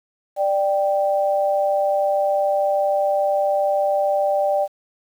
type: tone pair together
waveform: sine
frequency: 590.8 / 784 Hz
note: D5 / G5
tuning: +10 / 0 cents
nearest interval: perfect fourth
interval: 490 cents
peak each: -18 / -21 dBFS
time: 0.36-4.68 s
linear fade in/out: 50 ms
effects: 8-bit